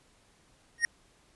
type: tone with exponential growth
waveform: square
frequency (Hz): 1864.7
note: A#6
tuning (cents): 0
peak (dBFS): -19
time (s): 0.78-0.85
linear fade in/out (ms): 1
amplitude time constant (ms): 15
effects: pink hiss -64 dBFS RMS until 1.35 s + resampled to 24000 Hz